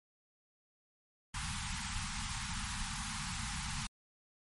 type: band-stop noise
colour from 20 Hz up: pink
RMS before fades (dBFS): -39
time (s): 1.34-3.87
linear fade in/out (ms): 5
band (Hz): 230 to 800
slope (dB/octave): 96
effects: MP3 48 kbps